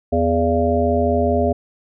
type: harmonic tone with a mistuned harmonic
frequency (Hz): 82.9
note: E2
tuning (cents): +10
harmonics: 1 / 3 / 5 / 7 / 8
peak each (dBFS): -21 / -21 / -21 / -21 / -21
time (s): 0.12-1.53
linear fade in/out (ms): 10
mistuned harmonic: 8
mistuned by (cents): +57
effects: none